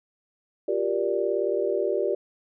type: chord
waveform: sine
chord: G minor seventh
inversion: third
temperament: just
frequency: 352.8 / 392 / 470.4 / 588 Hz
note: F4 / G4 / Bb4 / D5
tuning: +18 / 0 / +16 / +2 cents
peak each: -30 / -26 / -29 / -28 dBFS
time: 0.68-2.15 s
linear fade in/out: 5 ms
effects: none